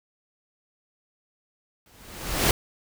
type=noise with exponential growth; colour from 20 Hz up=pink; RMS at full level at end=-18 dBFS; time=1.86-2.51 s; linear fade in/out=2 ms; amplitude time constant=140 ms; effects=none